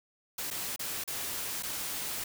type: noise with dropouts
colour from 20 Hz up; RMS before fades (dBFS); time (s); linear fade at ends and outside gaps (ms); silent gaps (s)
white; -36; 0.38-2.24; 5; 0.504-0.51 / 0.762-0.793 / 1.04-1.076 / 1.626-1.632
effects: none